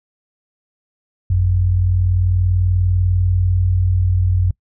sine tone pair together, 51.52 / 91.8 Hz, G#1 / F#2, -13 / -13 cents, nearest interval minor seventh, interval 1000 cents, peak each -20 / -13 dBFS, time 1.3-4.51 s, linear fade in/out 5 ms, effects noise-tail reverb RT60 0.1 s tail -25 dB re dry

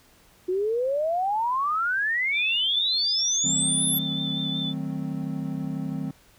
sine exponential sweep, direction up, 356.4 to 11840 Hz, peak -22 dBFS, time 0.48-3.99 s, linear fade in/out 10 ms
sine tone with vibrato, 3529 Hz, A7, 4 cents sharp, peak -28 dBFS, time 2.32-4.74 s, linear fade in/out 50 ms, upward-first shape triangle, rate 5.4 Hz, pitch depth 26 cents each way
triangle chord, D# diminished seventh, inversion none, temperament equal with one note detuned, 155.56 / 187.8 / 220 / 261.6 Hz, D#3 / F#3 / A3 / C4, 0 / +26 / 0 / 0 cents, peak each -30 / -31 / -35 / -30 dBFS, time 3.44-6.11 s, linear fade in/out 5 ms
effects pink hiss -57 dBFS RMS until 6.38 s

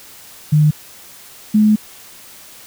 sine tone pair in turn, 151.3 / 213.2 Hz, D#3 / G#3, -48 / +46 cents, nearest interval tritone, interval 594 cents, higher second, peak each -8 dBFS, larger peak neither, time 0.52-0.71 / 1.54-1.76 s, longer second, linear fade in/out 10 ms, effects white hiss -40 dBFS RMS until 2.66 s

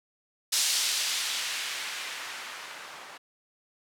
violet noise with low-pass filter sweep, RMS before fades -32 dBFS, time 0.52-3.18 s, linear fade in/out 10 ms, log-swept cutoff 5500 to 980 Hz, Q 0.87, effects none

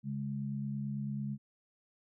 sine tone pair together, 138.59 / 207.7 Hz, C#3 / G#3, 0 / 0 cents, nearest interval perfect fifth, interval 700 cents, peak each -37 / -37 dBFS, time 0.03-1.38 s, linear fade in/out 50 ms, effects none

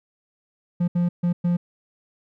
triangle tone bursts at uneven times, 174.61 Hz, F3, in tune, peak -16 dBFS, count 4, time 0.8-0.88 / 0.95-1.09 / 1.23-1.33 / 1.44-1.57 s, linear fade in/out 10 ms, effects none

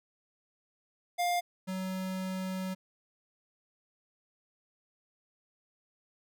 square tone pair in turn, 704 / 187.49 Hz, F5 / F#3, +14 / +23 cents, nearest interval octave + major seventh, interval 2291 cents, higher first, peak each -28 / -34 dBFS, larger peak first, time 1.18-1.41 / 1.67-2.75 s, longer second, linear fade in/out 20 ms, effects none

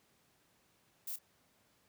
violet noise with echo, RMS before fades -41 dBFS, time 1.07-1.16 s, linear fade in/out 5 ms, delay 29 ms, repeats 1, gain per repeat -15 dB, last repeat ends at 1.189 s, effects pink hiss -71 dBFS RMS until 1.88 s + high-pass 100 Hz 12 dB/octave

